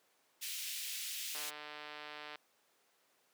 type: high-pass noise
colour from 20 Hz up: pink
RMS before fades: -42 dBFS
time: 0.41-1.51 s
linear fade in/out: 20 ms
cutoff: 2500 Hz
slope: 24 dB/octave
type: click train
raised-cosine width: 0.3 ms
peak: -30 dBFS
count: 152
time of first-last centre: 1.35-2.357 s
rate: 150 Hz
effects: pink hiss -72 dBFS RMS until 3.33 s + high-pass 400 Hz 12 dB/octave